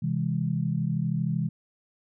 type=chord; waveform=sine; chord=C augmented; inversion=none; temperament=just; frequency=130.81 / 163.52 / 204.4 Hz; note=C3 / E3 / G#3; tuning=0 / -14 / -27 cents; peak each=-29 / -27 / -31 dBFS; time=0.02-1.49 s; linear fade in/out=10 ms; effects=none